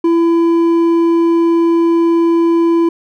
sine tone with hard clipping, 335.2 Hz, E4, 29 cents sharp, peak -10 dBFS, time 0.04-2.89 s, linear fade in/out 5 ms, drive 5 dB, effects none

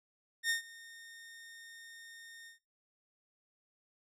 sawtooth tone with ADSR envelope, 1834 Hz, A#6, 29 cents flat, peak -25 dBFS, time 0.43-2.59 s, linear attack 66 ms, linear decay 120 ms, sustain -22 dB, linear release 120 ms, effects noise-tail reverb RT60 0.3 s tail -21 dB re dry + low-pass 12000 Hz 12 dB/octave

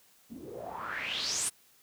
white noise with low-pass filter sweep, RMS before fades -36 dBFS, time 0.29-1.5 s, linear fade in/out 20 ms, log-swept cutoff 210 to 10000 Hz, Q 6.2, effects white hiss -63 dBFS RMS until 1.82 s + high-pass 60 Hz 12 dB/octave

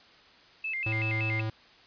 sine tone with vibrato, 2346 Hz, D7, 2 cents flat, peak -30 dBFS, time 0.64-1.41 s, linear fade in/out 5 ms, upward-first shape square, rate 5.3 Hz, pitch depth 190 cents each way
square tone, 110 Hz, A2, in tune, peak -30 dBFS, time 0.86-1.5 s, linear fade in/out 5 ms
effects white hiss -56 dBFS RMS until 1.86 s + resampled to 11025 Hz

